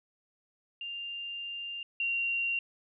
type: tone pair in turn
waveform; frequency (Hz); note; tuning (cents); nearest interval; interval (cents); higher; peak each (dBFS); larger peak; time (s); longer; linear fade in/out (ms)
sine; 2794 / 2760; F7 / F7; 0 / -21; unison; 21; first; -36 / -28; second; 0.81-1.83 / 2-2.59; first; 2
effects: none